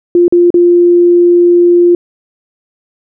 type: tone with dropouts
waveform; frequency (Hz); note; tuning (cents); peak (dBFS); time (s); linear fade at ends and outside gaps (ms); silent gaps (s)
sine; 349.2; F4; 0; -3; 0.15-1.95; 2; 0.281-0.324 / 0.504-0.542
effects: none